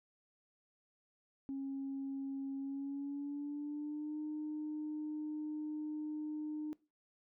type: tone with pitch glide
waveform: sine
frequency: 272.6 to 304.2 Hz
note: C#4 to D#4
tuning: -29 to -39 cents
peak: -37 dBFS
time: 1.49-6.73 s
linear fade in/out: 0 ms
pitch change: +190 cents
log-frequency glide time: 2.57-4.19 s
effects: noise-tail reverb RT60 0.3 s tail -22 dB re dry + tanh soft clip ceiling -34 dBFS